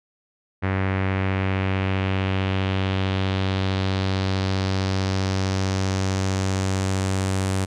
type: tone with low-pass filter sweep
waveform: sawtooth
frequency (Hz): 95.4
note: G2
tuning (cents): -47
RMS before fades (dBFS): -23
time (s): 0.62-7.66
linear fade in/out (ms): 20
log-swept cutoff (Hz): 2000 to 8900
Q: 2.2
effects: none